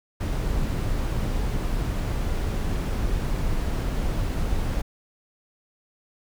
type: noise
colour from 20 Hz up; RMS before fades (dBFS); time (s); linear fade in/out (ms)
brown; -25; 0.2-4.82; 10
effects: none